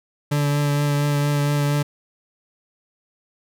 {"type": "tone with vibrato", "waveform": "40% pulse", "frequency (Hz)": 145.1, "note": "D3", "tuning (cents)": -21, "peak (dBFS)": -17, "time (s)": [0.31, 1.83], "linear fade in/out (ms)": 10, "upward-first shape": "triangle", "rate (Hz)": 4.3, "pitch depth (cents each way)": 17, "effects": []}